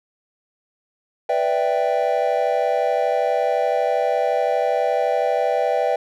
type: chord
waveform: triangle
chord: E minor seventh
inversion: second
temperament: equal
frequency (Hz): 493.9 / 587.3 / 659.3 / 784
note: B4 / D5 / E5 / G5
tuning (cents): 0 / 0 / 0 / 0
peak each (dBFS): -21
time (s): 1.29-5.96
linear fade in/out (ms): 5
effects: none